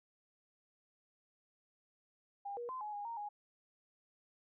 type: tone with pitch steps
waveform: sine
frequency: 804 / 478.5 / 1030 / 842 / 820 / 927 / 828 Hz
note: G5 / A#4 / C6 / G#5 / G#5 / A#5 / G#5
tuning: +44 / +45 / -28 / +24 / -22 / -10 / -5 cents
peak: -40 dBFS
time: 2.45-3.29 s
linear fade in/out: 10 ms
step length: 120 ms
effects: none